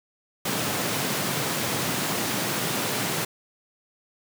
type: high-pass noise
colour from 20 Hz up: pink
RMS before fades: -27 dBFS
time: 0.45-3.25 s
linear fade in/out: 5 ms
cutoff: 110 Hz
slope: 48 dB/octave
effects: none